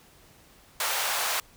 pink high-pass noise, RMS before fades -28 dBFS, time 0.8-1.4 s, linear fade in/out 2 ms, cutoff 650 Hz, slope 24 dB/octave, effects pink hiss -56 dBFS RMS until 1.56 s

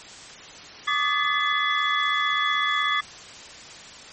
sine tone cluster, 1153 / 1229 / 1727 / 2030 / 3397 Hz, D6 / D#6 / A6 / B6 / G#7, -32 / -22 / -33 / +47 / +38 cents, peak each -27 dBFS, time 0.87-3.01 s, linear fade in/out 10 ms, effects white hiss -42 dBFS RMS until 4.12 s + MP3 32 kbps

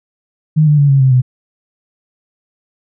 sine tone with pitch steps, 154.8 / 148.75 / 142.94 / 137.35 / 131.99 / 126.83 Hz, D#3 / D3 / D3 / C#3 / C3 / B2, -9 / +22 / -47 / -16 / +16 / +46 cents, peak -6 dBFS, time 0.56-1.22 s, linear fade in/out 20 ms, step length 110 ms, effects none

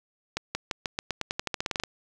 accelerating click train, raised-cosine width 0.2 ms, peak -11 dBFS, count 17, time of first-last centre 0.37-1.836 s, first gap 180 ms, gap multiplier 0.9, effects none

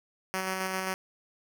5% pulse tone with tremolo, 188.5 Hz, F#3, 32 cents sharp, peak -18 dBFS, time 0.34-0.94 s, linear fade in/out 0 ms, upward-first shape square, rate 7.6 Hz, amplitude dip 25%, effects none

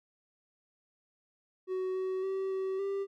triangle tone with pitch steps, 373.2 / 375.7 / 384.1 / 381.4 / 394.4 Hz, F#4 / F#4 / G4 / G4 / G4, +15 / +26 / -35 / -47 / +11 cents, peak -29 dBFS, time 1.67-3.07 s, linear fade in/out 50 ms, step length 280 ms, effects none

